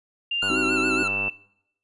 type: tone with pitch glide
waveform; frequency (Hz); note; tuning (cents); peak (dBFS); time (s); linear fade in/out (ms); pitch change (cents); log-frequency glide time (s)
sine; 2794 to 2666; F7 to E7; 0 to +19; -23; 0.31-1.3; 5; -81; 0.46-0.83
type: tone with vibrato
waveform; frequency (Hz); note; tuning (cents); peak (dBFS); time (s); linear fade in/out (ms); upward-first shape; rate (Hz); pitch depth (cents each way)
square; 1396.9; F6; 0; -28; 0.42-1.08; 5; sine; 7.2; 81
type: click train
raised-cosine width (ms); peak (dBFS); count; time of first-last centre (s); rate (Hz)
1; -20; 86; 0.43-1.281; 99.9
type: chord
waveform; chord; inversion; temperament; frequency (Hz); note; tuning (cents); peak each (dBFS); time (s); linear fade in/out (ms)
sine; C diminished; none; just; 261.6 / 314 / 376.7; C4 / Eb4 / Gb4; 0 / +16 / +31; -28; 0.5-1.03; 2
effects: noise-tail reverb RT60 0.8 s tail -22 dB re dry + resampled to 24000 Hz